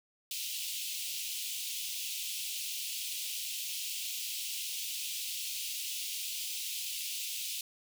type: high-pass noise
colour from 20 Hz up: pink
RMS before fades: -38 dBFS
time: 0.31-7.61 s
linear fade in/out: 2 ms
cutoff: 2600 Hz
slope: 48 dB/octave
effects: none